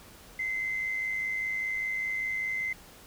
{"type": "tone with amplitude modulation", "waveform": "sine", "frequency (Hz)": 2065, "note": "C7", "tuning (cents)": -23, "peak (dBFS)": -26, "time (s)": [0.39, 2.73], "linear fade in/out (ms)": 5, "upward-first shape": "sine", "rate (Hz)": 105, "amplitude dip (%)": 50, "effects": ["tanh soft clip ceiling -22 dBFS", "pink hiss -52 dBFS RMS until 3.06 s"]}